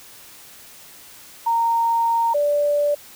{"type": "tone pair in turn", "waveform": "sine", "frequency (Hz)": [924, 583.7], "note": ["A#5", "D5"], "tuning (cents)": [-16, -11], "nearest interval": "minor sixth", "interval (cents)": 795, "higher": "first", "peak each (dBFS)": -16, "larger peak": "neither", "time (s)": [[1.46, 2.34], [2.34, 2.95]], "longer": "first", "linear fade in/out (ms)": 10, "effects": ["white hiss -44 dBFS RMS until 3.15 s"]}